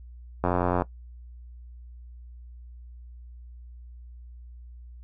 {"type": "click train", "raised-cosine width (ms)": 1, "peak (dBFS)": -10, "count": 35, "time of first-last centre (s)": [0.44, 0.821], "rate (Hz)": 89.3, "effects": ["noise-tail reverb RT60 0.1 s tail -19 dB re dry", "added 60 Hz sine -42 dBFS peak until 5.03 s"]}